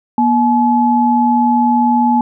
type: tone pair together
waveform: sine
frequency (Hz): 240 / 855.3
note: B3 / A5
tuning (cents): -49 / -49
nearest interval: octave + minor seventh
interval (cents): 2200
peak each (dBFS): -12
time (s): 0.18-2.21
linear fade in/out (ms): 2
effects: none